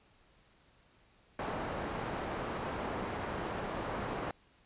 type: low-pass noise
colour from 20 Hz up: white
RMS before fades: -38 dBFS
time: 1.39-4.31 s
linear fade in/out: 2 ms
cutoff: 1000 Hz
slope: 12 dB/octave
effects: pink hiss -66 dBFS RMS until 4.65 s + resampled to 8000 Hz